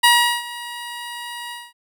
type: tone with ADSR envelope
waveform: 15% pulse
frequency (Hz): 956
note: A#5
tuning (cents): +43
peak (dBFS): -3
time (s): 0.03-1.73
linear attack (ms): 12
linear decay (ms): 380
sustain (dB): -20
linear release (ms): 220
effects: none